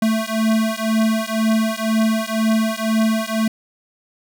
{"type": "beating tone pair", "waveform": "square", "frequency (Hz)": [220, 222], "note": ["A3", "A3"], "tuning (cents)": [0, 16], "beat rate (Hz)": 2, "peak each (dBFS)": -20, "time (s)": [0.02, 3.48], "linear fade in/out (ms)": 5, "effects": []}